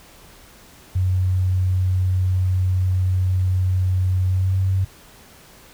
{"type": "tone with pitch glide", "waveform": "sine", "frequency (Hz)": [92.5, 94.88], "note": ["F#2", "F#2"], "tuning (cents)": [0, 44], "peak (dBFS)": -16, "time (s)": [0.95, 4.85], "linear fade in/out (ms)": 10, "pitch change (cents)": 44, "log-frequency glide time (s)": [4.28, 4.57], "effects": ["pink hiss -47 dBFS RMS until 5.73 s"]}